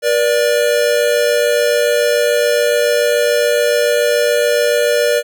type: tone pair together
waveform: square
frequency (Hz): 480.3 / 587.3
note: B4 / D5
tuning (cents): -48 / 0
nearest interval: minor third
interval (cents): 348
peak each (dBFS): -15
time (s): 0.02-5.23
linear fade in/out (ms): 50
effects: none